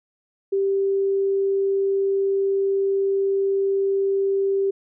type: tone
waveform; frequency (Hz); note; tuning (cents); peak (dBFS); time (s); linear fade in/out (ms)
sine; 392; G4; 0; -18; 0.52-4.71; 10
effects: none